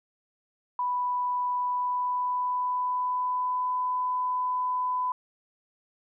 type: tone with pitch glide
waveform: sine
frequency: 989 to 1002.2 Hz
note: B5 to B5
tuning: +2 to +25 cents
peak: -25 dBFS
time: 0.79-5.12 s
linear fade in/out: 2 ms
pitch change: +23 cents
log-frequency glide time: 1.56-3.72 s
effects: none